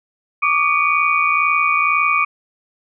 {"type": "tone cluster", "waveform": "sine", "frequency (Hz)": [1143, 1205, 2282, 2447], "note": ["D6", "D6", "C#7", "D#7"], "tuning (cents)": [-47, 44, 50, -29], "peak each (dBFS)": -19, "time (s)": [0.42, 2.25], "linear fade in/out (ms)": 10, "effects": []}